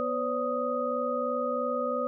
sine tone cluster, 246.1 / 508 / 571 / 1247 Hz, B3 / B4 / D5 / D#6, -6 / +49 / -49 / +3 cents, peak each -35 / -31 / -32 / -32 dBFS, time 0-2.07 s, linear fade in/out 0 ms, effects none

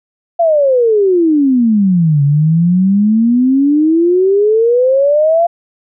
sine exponential two-way sweep, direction down then up, 694 to 139.9 to 694 Hz, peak -7 dBFS, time 0.39-5.47 s, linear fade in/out 10 ms, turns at 2.23 s, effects none

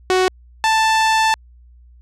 sawtooth tone pair in turn, 371.1 / 882.6 Hz, F#4 / A5, +5 / +5 cents, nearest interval octave + minor third, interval 1500 cents, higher second, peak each -9 dBFS, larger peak neither, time 0.1-0.28 / 0.64-1.34 s, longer second, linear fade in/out 0 ms, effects added 60 Hz sine -43 dBFS peak until 2.01 s + low-pass 7000 Hz 12 dB/octave

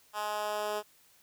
10% pulse tone with high-pass filter sweep, 210 Hz, G#3, 19 cents sharp, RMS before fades -34 dBFS, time 0.13-0.83 s, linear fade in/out 50 ms, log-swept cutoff 900 to 450 Hz, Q 1.8, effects white hiss -63 dBFS RMS until 1.22 s

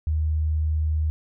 sine tone, 77.6 Hz, D#2, 4 cents flat, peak -20 dBFS, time 0.07-1.1 s, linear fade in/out 0 ms, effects none

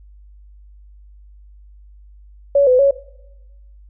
sine tone with pitch steps, 563 / 505 / 556 Hz, C#5 / B4 / C#5, +27 / +39 / +5 cents, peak -9 dBFS, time 2.55-2.91 s, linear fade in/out 5 ms, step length 120 ms, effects noise-tail reverb RT60 0.9 s tail -19 dB re dry + added 50 Hz sine -41 dBFS peak until 3.89 s

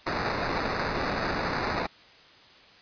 white noise with sample-and-hold, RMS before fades -29 dBFS, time 0.06-1.87 s, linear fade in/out 10 ms, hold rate 3150 Hz, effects white hiss -53 dBFS RMS until 2.81 s + resampled to 11025 Hz

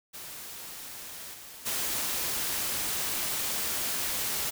white noise with level steps, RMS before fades -42 / -46 / -31 dBFS, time 0.13-4.51 s, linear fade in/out 20 ms, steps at 1.33 / 1.65 s, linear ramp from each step 20 ms, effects none

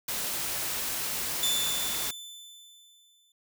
white noise, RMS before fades -32 dBFS, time 0.08-2.11 s, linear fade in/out 5 ms
sawtooth tone with exponential decay, 3520 Hz, A7, in tune, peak -21 dBFS, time 1.43-3.32 s, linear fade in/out 2 ms, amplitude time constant 410 ms
effects none

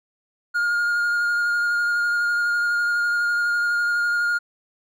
triangle tone with vibrato, 1420 Hz, F6, 28 cents sharp, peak -17 dBFS, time 0.54-4.39 s, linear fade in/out 20 ms, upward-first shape sine, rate 12 Hz, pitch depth 13 cents each way, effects none

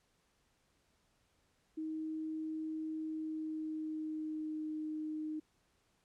sine tone with pitch glide, 314.9 to 309.3 Hz, D#4 to D#4, +21 to -10 cents, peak -37 dBFS, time 1.77-5.4 s, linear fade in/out 10 ms, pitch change -31 cents, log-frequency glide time 3.01-4.74 s, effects pink hiss -75 dBFS RMS until 6.04 s + low-pass 10000 Hz 12 dB/octave

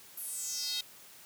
square tone with high-pass filter sweep, 290 Hz, D4, 22 cents flat, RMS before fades -37 dBFS, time 0.17-0.81 s, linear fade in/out 5 ms, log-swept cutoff 12000 to 3600 Hz, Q 4.7, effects white hiss -54 dBFS RMS until 1.25 s + high-pass 80 Hz 12 dB/octave

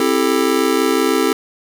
square chord, A minor seventh, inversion first, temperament just, 264 / 330 / 396 / 440 Hz, C4 / E4 / G4 / A4, +16 / +2 / +18 / 0 cents, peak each -20 dBFS, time 0-1.33 s, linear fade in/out 2 ms, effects none

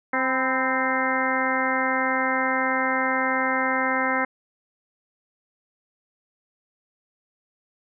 harmonic tone with a mistuned harmonic, 261.6 Hz, C4, in tune, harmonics 1 / 2 / 3 / 4 / 5 / 6 / 7 / 8, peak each -29 / -29 / -29 / -29 / -29 / -29 / -29 / -29 dBFS, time 0.13-4.25 s, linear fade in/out 5 ms, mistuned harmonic 4, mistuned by -53 cents, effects none

